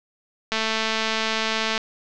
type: click train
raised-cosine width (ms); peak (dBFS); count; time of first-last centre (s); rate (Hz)
0.2; -6; 279; 0.52-1.778; 221
effects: low-pass 5000 Hz 12 dB/octave